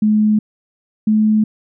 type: tone pair in turn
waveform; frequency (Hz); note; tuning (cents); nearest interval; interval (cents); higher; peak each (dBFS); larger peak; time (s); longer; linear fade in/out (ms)
sine; 213.2 / 215.2; G#3 / A3; +46 / -38; unison; 16; second; -10; neither; 0.02-0.39 / 1.07-1.44; neither; 5
effects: none